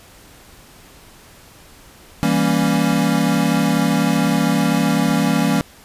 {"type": "chord", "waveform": "square", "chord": "E diminished seventh", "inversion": "none", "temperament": "equal with one note detuned", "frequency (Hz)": [164.81, 197.36, 233.1, 277.2], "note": ["E3", "G3", "Bb3", "Db4"], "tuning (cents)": [0, 12, 0, 0], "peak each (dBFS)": -21, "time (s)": [2.23, 5.61], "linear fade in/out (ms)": 0, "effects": ["pink hiss -45 dBFS RMS until 5.84 s", "resampled to 32000 Hz"]}